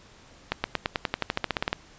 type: accelerating click train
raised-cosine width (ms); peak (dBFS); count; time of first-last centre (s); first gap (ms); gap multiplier
0.3; -8; 16; 0.52-1.729; 120; 0.94
effects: pink hiss -53 dBFS RMS until 1.98 s + resampled to 16000 Hz